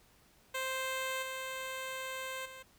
10% pulse tone with level steps, 523.3 Hz, C5, in tune, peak -26 / -30 / -39 dBFS, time 0.54-2.63 s, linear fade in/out 10 ms, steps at 1.22 / 2.45 s, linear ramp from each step 10 ms, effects pink hiss -65 dBFS RMS until 2.78 s

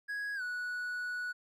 triangle tone with pitch glide, 1661.2 to 1471.4 Hz, G#6 to F#6, 0 to -10 cents, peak -33 dBFS, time 0.08-1.33 s, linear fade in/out 20 ms, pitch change -210 cents, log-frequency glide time 0.35-0.42 s, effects none

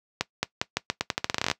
accelerating click train, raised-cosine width 0.2 ms, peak -6 dBFS, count 18, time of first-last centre 0.21-1.514 s, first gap 220 ms, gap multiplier 0.84, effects noise-tail reverb RT60 0.1 s tail -19 dB re dry + high-pass 80 Hz 12 dB/octave

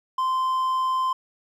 triangle tone, 1038 Hz, C6, 14 cents flat, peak -19 dBFS, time 0.18-1.13 s, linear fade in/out 5 ms, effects none

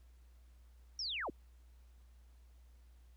sine linear sweep, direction down, 5690 to 207.7 Hz, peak -37 dBFS, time 0.99-1.3 s, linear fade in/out 2 ms, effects added 60 Hz sine -58 dBFS peak until 3.16 s + pink hiss -75 dBFS RMS until 3.16 s

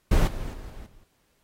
brown noise with level steps, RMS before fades -18 / -32 / -38 / -40 / -54 dBFS, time 0.11-1.04 s, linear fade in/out 5 ms, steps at 0.27 / 0.53 / 0.7 / 0.86 s, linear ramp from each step 5 ms, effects pink hiss -69 dBFS RMS until 1.43 s + AAC 48 kbps

